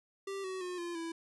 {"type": "tone with pitch steps", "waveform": "square", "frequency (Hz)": [392, 375.8, 360.3, 345.4, 331.2], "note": ["G4", "F#4", "F#4", "F4", "E4"], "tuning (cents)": [0, 27, -46, -19, 8], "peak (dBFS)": -38, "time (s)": [0.27, 1.12], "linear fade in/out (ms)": 5, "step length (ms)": 170, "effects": ["resampled to 24000 Hz"]}